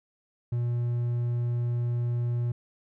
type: tone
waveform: triangle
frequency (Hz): 120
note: B2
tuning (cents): -49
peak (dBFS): -23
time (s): 0.52-2.52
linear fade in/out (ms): 5
effects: none